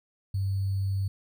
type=tone with sample-and-hold; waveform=sine; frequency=97.2 Hz; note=G2; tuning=14 cents flat; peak=-25 dBFS; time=0.34-1.08 s; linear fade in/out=5 ms; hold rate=4410 Hz; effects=none